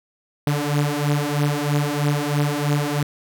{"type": "beating tone pair", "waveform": "sawtooth", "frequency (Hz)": [144.6, 147.7], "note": ["D3", "D3"], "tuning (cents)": [-27, 10], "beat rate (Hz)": 3.1, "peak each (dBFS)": -18, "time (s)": [0.47, 3.03], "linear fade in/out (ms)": 2, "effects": []}